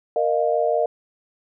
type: chord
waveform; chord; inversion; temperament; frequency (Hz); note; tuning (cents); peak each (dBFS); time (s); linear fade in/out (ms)
sine; Bb suspended fourth; none; equal with one note detuned; 466.2 / 613 / 698.5; Bb4 / Eb5 / F5; 0 / -26 / 0; -22 / -21 / -23; 0.16-0.86; 2
effects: none